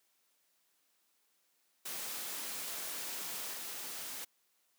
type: noise with level steps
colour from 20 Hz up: white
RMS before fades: -41 / -43 dBFS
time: 1.85-4.25 s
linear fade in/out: 10 ms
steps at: 3.53 s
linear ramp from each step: 10 ms
effects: white hiss -75 dBFS RMS until 4.78 s + high-pass 200 Hz 12 dB/octave